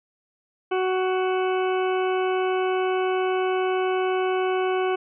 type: harmonic tone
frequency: 372.6 Hz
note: F#4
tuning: 12 cents sharp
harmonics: 1 / 2 / 3 / 4 / 6 / 7 / 8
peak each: -22 / -28 / -32 / -34 / -38 / -39 / -40 dBFS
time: 0.71-4.96 s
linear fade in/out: 10 ms
effects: none